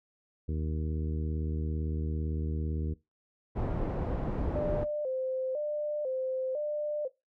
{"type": "harmonic tone", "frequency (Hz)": 77.78, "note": "D#2", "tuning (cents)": 0, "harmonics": [1, 2, 3, 4, 5, 6], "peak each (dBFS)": [-31, -37, -41, -43, -45, -47], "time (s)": [0.48, 2.94], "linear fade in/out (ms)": 10}
{"type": "low-pass noise", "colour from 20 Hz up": "pink", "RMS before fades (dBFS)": -32, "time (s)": [3.55, 4.85], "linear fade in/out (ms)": 20, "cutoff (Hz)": 650, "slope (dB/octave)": 12}
{"type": "tone with vibrato", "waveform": "sine", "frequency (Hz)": 557, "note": "C#5", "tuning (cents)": 8, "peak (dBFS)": -30, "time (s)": [4.55, 7.08], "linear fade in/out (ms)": 10, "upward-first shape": "square", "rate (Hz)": 1, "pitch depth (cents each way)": 120}
{"effects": ["noise-tail reverb RT60 0.2 s tail -18 dB re dry"]}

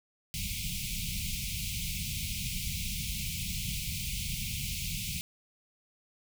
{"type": "band-stop noise", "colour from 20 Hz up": "pink", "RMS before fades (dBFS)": -35, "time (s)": [0.34, 5.21], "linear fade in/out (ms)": 0, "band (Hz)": [210, 2200], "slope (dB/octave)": 96, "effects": []}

